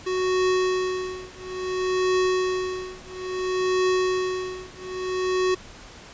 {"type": "tone with tremolo", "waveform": "square", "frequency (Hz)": 370, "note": "F#4", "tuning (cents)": 0, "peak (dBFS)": -19, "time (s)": [0.06, 5.55], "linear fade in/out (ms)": 10, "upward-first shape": "triangle", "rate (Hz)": 0.59, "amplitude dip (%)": 100, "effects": ["pink hiss -44 dBFS RMS until 6.13 s", "resampled to 16000 Hz"]}